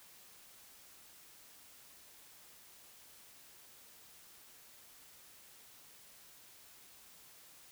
silence, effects white hiss -59 dBFS RMS until 7.71 s

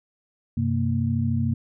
sine tone cluster, 95.6 / 129 / 230.9 Hz, G2 / C3 / A#3, -43 / -24 / -16 cents, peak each -25 / -25 / -25 dBFS, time 0.57-1.54 s, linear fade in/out 5 ms, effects none

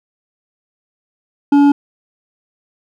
sine tone with hard clipping, 285.3 Hz, C#4, 50 cents sharp, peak -8 dBFS, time 1.52-1.72 s, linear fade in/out 5 ms, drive 7 dB, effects none

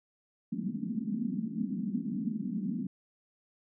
pink band-pass noise, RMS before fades -34 dBFS, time 0.52-2.87 s, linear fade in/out 5 ms, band 190 to 250 Hz, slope 48 dB/octave, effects none

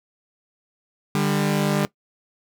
sawtooth tone pair together, 149.53 / 199.6 Hz, D3 / G3, +32 / +32 cents, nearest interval perfect fourth, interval 500 cents, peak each -18 dBFS, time 1.15-1.85 s, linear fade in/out 0 ms, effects noise-tail reverb RT60 0.1 s tail -19 dB re dry

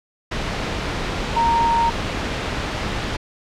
sine tone in noise, 927 Hz, A#5, 10 cents flat, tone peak -15 dBFS, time 1.36-1.9 s, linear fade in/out 10 ms, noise pink, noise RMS -24 dBFS, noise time 0.31-3.17 s, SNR +6 dB, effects low-pass 4000 Hz 12 dB/octave

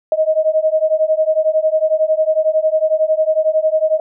sine beating tone pair, 622.3 / 633.3 Hz, D#5 / D#5, 0 / +30 cents, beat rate 11 Hz, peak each -15 dBFS, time 0.12-4 s, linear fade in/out 2 ms, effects none

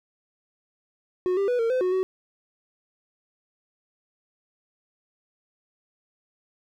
triangle tone with pitch steps, 365 / 395.9 / 491.4 / 457.8 / 511 / 366.4 / 375.4 Hz, F#4 / G4 / B4 / A#4 / C5 / F#4 / F#4, -24 / +17 / -9 / -31 / -41 / -17 / +25 cents, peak -19 dBFS, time 1.26-2.03 s, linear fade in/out 0 ms, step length 110 ms, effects none

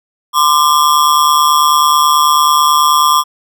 square ring-modulated tone, 1108.7 Hz, C#6, in tune, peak -5 dBFS, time 0.33-3.24 s, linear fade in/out 50 ms, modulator 74.6 Hz, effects none

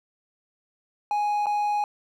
triangle tone with dropouts, 830.6 Hz, G#5, in tune, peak -20 dBFS, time 1.11-1.84 s, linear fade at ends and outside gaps 1 ms, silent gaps 1.459-1.467 s, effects none

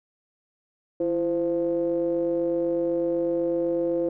triangle ring-modulated tone, 90.2 Hz, F#2, 44 cents flat, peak -17 dBFS, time 1-4.09 s, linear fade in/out 5 ms, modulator 427 Hz, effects none

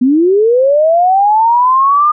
sine linear sweep, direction up, 240.7 to 1220 Hz, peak -6 dBFS, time 0.01-2.12 s, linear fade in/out 10 ms, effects none

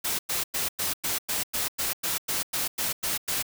white noise bursts, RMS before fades -28 dBFS, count 14, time 0.04-3.427 s, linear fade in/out 10 ms, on 150 ms, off 99 ms, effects none

